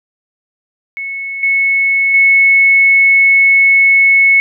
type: tone with level steps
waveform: sine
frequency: 2200 Hz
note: C#7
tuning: 14 cents flat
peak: -19 / -9 / -5 dBFS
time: 0.97-4.4 s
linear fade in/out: 0 ms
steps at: 1.43 / 2.14 s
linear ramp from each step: 2 ms
effects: none